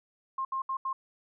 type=tone bursts at uneven times; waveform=sine; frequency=1064 Hz; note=C6; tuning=29 cents sharp; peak=-29 dBFS; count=4; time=0.38-0.45 / 0.52-0.62 / 0.69-0.77 / 0.85-0.93 s; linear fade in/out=5 ms; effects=none